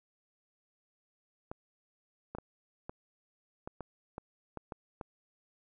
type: clicks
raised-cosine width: 1 ms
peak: -26 dBFS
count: 10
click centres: 1.515 / 2.35 / 2.385 / 2.895 / 3.675 / 3.807 / 4.181 / 4.573 / 4.722 / 5.012 s
effects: none